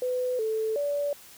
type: tone with pitch steps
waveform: sine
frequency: 502 / 439.5 / 576 Hz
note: B4 / A4 / D5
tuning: +28 / -2 / -34 cents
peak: -25 dBFS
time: 0.02-1.13 s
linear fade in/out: 2 ms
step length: 370 ms
effects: white hiss -50 dBFS RMS until 1.37 s